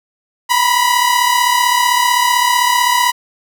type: tone pair together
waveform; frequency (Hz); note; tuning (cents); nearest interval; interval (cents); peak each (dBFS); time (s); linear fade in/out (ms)
sawtooth; 963 / 998.7; B5 / B5; -44 / +19; minor second; 63; -10; 0.49-3.12; 20
effects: none